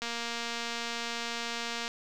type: click train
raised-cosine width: 0.2 ms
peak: -18 dBFS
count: 436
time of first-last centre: 0.02-1.879 s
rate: 234 Hz
effects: none